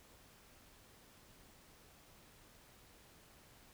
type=silence; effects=pink hiss -63 dBFS RMS until 3.73 s